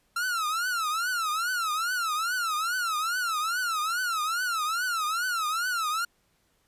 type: tone with vibrato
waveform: 45% pulse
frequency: 1354 Hz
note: E6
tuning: 46 cents sharp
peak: -26 dBFS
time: 0.16-6.05 s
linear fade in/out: 5 ms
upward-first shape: triangle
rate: 2.4 Hz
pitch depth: 210 cents each way
effects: pink hiss -69 dBFS RMS until 6.67 s + resampled to 32000 Hz